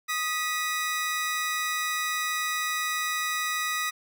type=tone pair together; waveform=sawtooth; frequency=1244.5 / 1948.8 Hz; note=D#6 / B6; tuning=0 / -24 cents; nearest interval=minor sixth; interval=776 cents; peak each=-26 dBFS; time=0.08-3.91 s; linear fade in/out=20 ms; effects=none